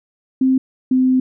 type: tone pair in turn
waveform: sine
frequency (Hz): 261.6 / 257.6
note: C4 / C4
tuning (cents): 0 / -27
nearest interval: unison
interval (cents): 27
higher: first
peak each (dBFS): -11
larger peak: neither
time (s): 0.41-0.58 / 0.91-1.2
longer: second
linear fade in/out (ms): 5
effects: none